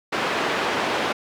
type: band-pass noise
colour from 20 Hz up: pink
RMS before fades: -24 dBFS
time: 0.12-1.13 s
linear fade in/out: 10 ms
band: 340 to 2900 Hz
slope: 12 dB/octave
effects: none